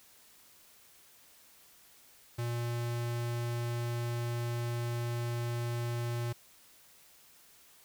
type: tone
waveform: square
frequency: 118.9 Hz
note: A#2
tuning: 35 cents sharp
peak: -33 dBFS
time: 2.38-6.33 s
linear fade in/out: 10 ms
effects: white hiss -60 dBFS RMS until 7.84 s